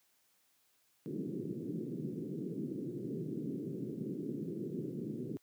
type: band-pass noise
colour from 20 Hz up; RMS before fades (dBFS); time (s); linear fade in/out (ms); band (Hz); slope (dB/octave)
white; -40; 1.06-5.37; 0; 130 to 390; 48
effects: white hiss -73 dBFS RMS until 5.42 s + high-pass 80 Hz 12 dB/octave